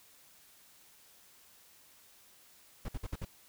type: noise bursts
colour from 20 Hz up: brown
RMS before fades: -37 dBFS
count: 5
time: 2.85-3.25 s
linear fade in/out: 5 ms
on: 36 ms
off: 55 ms
effects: white hiss -61 dBFS RMS until 3.48 s